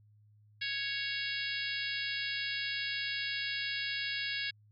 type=harmonic tone; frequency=554.4 Hz; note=C#5; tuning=in tune; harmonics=3 / 4 / 5 / 6 / 7 / 8 / 9; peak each=-39 / -40 / -41 / -42 / -42 / -43 / -44 dBFS; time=0.61-4.51 s; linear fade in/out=10 ms; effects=added 105 Hz sine -60 dBFS peak until 4.71 s